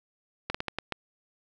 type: slowing click train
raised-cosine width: 0.3 ms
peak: -14 dBFS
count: 6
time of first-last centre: 0.5-0.923 s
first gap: 45 ms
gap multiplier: 1.32
effects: none